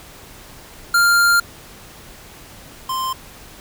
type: tone pair in turn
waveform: square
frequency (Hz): 1396.9 / 1044.6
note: F6 / C6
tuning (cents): 0 / -3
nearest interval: perfect fourth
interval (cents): 503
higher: first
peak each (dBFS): -12 / -21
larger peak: first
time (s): 0.94-1.4 / 2.89-3.13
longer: first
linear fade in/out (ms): 5
effects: pink hiss -41 dBFS RMS until 3.6 s